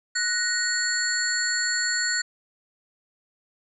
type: tone cluster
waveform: sine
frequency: 1476 / 1871 / 4374 / 7260 Hz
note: F#6 / A#6 / C#8 / A#8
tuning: -5 / +6 / -24 / -47 cents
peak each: -28 dBFS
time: 0.15-2.22 s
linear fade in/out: 10 ms
effects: none